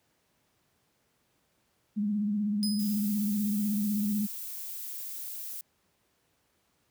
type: tone with vibrato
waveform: sine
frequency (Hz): 207.4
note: G#3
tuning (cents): -2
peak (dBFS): -26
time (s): 1.96-4.27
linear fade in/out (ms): 20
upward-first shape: sine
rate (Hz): 16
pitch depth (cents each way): 54
type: tone with exponential decay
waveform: sawtooth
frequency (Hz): 5020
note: D#8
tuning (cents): +15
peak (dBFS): -27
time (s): 2.63-3.23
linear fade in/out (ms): 0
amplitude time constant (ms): 130
type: noise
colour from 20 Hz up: violet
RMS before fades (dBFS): -39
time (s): 2.79-5.61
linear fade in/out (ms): 2
effects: pink hiss -72 dBFS RMS until 6.9 s + high-pass 80 Hz 12 dB/octave